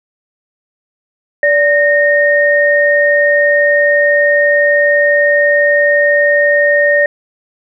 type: tone pair together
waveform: sine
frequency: 581.5 / 1846 Hz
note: D5 / A#6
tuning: -17 / -17 cents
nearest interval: octave + minor sixth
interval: 2000 cents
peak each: -10 dBFS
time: 1.43-7.06 s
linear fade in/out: 2 ms
effects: none